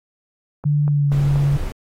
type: click train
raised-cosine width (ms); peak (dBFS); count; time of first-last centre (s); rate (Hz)
1; -19; 4; 0.64-1.358; 4.18
type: tone with pitch glide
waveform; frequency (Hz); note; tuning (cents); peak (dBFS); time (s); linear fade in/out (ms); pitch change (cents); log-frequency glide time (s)
sine; 146.83 to 141.58; D3 to C#3; 0 to +37; -14; 0.65-1.57; 10; -63; 0.86-1.14
type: noise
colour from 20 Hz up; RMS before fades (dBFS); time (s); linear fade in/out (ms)
brown; -26; 1.12-1.72; 2
effects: AAC 48 kbps